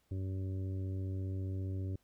harmonic tone, 94.9 Hz, F#2, 44 cents sharp, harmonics 1 / 2 / 3 / 4 / 5 / 6, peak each -35 / -50 / -46 / -50 / -60 / -58 dBFS, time 0.11-1.96 s, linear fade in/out 5 ms, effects pink hiss -75 dBFS RMS until 2.03 s

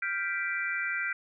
sine chord, G dominant seventh, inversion third, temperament equal, 1396.9 / 1568 / 1975.5 / 2349 Hz, F6 / G6 / B6 / D7, 0 / 0 / 0 / 0 cents, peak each -35 / -34 / -34 / -35 dBFS, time 0.02-1.13 s, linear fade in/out 5 ms, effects none

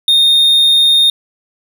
triangle tone, 3678 Hz, A#7, 24 cents flat, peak -5 dBFS, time 0.08-1.1 s, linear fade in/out 2 ms, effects none

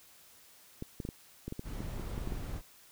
clicks, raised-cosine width 3 ms, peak -25 dBFS, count 12, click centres 0.824 / 1.002 / 1.051 / 1.089 / 1.48 / 1.524 / 1.594 / 1.805 / 1.997 / 2.179 / 2.274 / 2.322 s
brown noise, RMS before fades -39 dBFS, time 1.63-2.62 s, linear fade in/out 50 ms
effects white hiss -59 dBFS RMS until 2.91 s

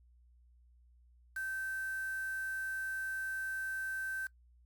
sine tone with quantisation, 1550 Hz, G6, 20 cents flat, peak -36 dBFS, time 1.36-4.27 s, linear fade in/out 5 ms, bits 8, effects noise-tail reverb RT60 0.1 s tail -20 dB re dry + added 60 Hz sine -61 dBFS peak until 4.65 s

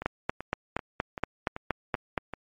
two click trains, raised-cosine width 0.5 ms, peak -20 / -11 dBFS, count 7 / 10, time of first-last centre 0.02-2.337 / 0.06-2.178 s, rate 2.59 / 4.25 Hz, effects MP3 64 kbps

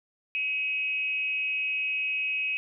sine tone with frequency modulation, 2540 Hz, D#7, 35 cents sharp, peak -26 dBFS, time 0.35-2.57 s, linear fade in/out 0 ms, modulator 285 Hz, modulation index 0.41, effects none

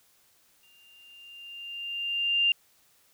sine tone with exponential growth, 2794 Hz, F7, in tune, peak -19 dBFS, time 0.63-2.52 s, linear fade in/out 2 ms, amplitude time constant 410 ms, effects white hiss -64 dBFS RMS until 3.13 s

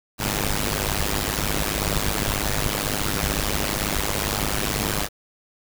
pink noise with amplitude modulation, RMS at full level -20 dBFS, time 0.18-5.09 s, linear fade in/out 50 ms, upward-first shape sine, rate 102 Hz, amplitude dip 100%, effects none

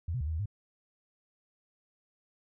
sine tone with pitch steps, 83.4 / 126.2 / 73 / 79.9 / 79.3 / 103.4 Hz, E2 / B2 / D2 / D#2 / D#2 / G#2, +21 / +38 / -10 / +47 / +33 / -7 cents, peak -30 dBFS, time 0.08-0.458 s, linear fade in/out 5 ms, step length 63 ms, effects none

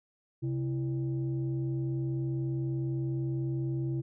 sine tone pair together, 132.33 / 332.9 Hz, C3 / E4, +20 / +17 cents, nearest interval octave + major third, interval 1597 cents, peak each -29 / -34 dBFS, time 0.42-4.02 s, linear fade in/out 20 ms, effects tanh soft clip ceiling -24 dBFS

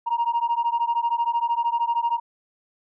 sine beating tone pair, 932.3 / 945.3 Hz, A#5 / A#5, 0 / +24 cents, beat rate 13 Hz, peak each -22 dBFS, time 0.06-2.2 s, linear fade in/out 20 ms, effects tanh soft clip ceiling -16 dBFS

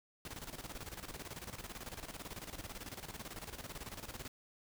pink noise with tremolo, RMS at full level -45 dBFS, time 0.25-4.28 s, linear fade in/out 2 ms, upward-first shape square, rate 18 Hz, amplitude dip 70%, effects none

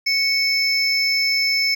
triangle tone pair together, 2217 / 5273 Hz, C#7 / E8, 0 / 0 cents, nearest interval octave + minor third, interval 1500 cents, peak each -18 dBFS, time 0.06-1.75 s, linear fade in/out 10 ms, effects none

